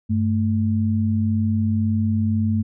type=tone pair together; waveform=sine; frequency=98.08 / 220 Hz; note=G2 / A3; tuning=+1 / 0 cents; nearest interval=octave + major second; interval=1399 cents; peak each=-20 dBFS; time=0.09-2.63 s; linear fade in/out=20 ms; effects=none